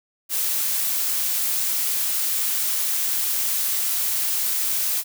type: noise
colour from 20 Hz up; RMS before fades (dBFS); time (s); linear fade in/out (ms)
blue; -23; 0.29-5.04; 50
effects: none